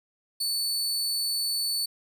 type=tone; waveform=sawtooth; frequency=4480 Hz; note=C#8; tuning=18 cents sharp; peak=-23 dBFS; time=0.4-1.86 s; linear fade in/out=10 ms; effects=none